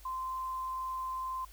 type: tone with frequency modulation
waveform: sine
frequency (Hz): 1039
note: C6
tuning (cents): -12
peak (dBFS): -34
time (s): 0.05-1.45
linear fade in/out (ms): 5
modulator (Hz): 22.1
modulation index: 0.23
effects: added 50 Hz sine -52 dBFS peak until 1.52 s + white hiss -59 dBFS RMS until 1.52 s